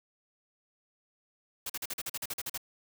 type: noise bursts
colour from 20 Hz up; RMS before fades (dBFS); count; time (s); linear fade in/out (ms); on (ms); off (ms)
white; -36; 12; 1.66-2.577; 5; 37; 43
effects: none